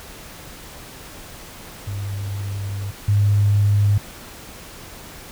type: tone pair in turn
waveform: sine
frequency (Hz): 99.7 / 102.27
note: G2 / G#2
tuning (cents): +30 / -26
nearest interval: unison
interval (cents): 44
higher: second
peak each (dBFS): -24 / -13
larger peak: second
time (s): 1.87-2.91 / 3.08-3.98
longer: first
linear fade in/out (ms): 5
effects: pink hiss -39 dBFS RMS until 5.31 s